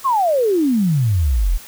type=exponential sweep; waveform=sine; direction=down; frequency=1133 to 36.46 Hz; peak=-13 dBFS; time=0.04-1.58 s; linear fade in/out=20 ms; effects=white hiss -39 dBFS RMS until 1.67 s